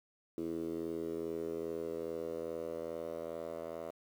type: tone with band-pass filter sweep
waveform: 10% pulse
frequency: 82.41 Hz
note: E2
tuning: in tune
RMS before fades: -40 dBFS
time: 0.38-3.91 s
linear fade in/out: 0 ms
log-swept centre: 340 to 660 Hz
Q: 3.6
effects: 10-bit